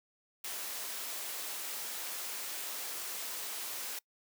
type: high-pass noise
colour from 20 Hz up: white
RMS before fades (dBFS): -40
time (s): 0.44-3.99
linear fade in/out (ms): 5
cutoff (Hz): 340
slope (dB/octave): 12
effects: noise-tail reverb RT60 0.1 s tail -24 dB re dry